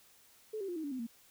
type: tone with pitch steps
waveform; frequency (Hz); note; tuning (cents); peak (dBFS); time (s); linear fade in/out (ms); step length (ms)
sine; 432.8 / 390.1 / 351.5 / 316.8 / 285.5 / 257.3 / 231.9; A4 / G4 / F4 / D#4 / D4 / C4 / A#3; -29 / -8 / +11 / +31 / -49 / -29 / -9; -36; 0.53-1.069; 10; 77
effects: white hiss -63 dBFS RMS until 1.3 s